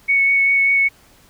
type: tone with vibrato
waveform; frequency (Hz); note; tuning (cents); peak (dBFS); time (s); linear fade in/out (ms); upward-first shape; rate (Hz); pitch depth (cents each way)
sine; 2217; C#7; 0; -12; 0.08-0.89; 20; sine; 5.1; 10
effects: pink hiss -51 dBFS RMS until 1.29 s